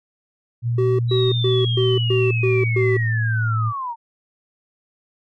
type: tone with pitch glide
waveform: sine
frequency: 118.5 to 111.2 Hz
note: A#2 to A2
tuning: +29 to +19 cents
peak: -18 dBFS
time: 0.62-3.73 s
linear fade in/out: 50 ms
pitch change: -110 cents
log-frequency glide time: 1.58-3.61 s
type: tone bursts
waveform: triangle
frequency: 380.2 Hz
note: F#4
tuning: 47 cents sharp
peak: -15 dBFS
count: 7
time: 0.78-2.97 s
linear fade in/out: 5 ms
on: 210 ms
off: 120 ms
type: linear sweep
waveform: sine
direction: down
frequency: 3912 to 899 Hz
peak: -24 dBFS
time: 1.08-3.96 s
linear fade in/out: 50 ms
effects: none